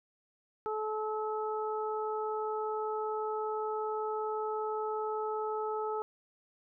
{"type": "harmonic tone", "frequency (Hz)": 431.3, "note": "A4", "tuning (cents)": -35, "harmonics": [1, 2, 3], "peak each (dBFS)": [-34, -37, -39], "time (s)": [0.66, 6.02], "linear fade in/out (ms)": 0, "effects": []}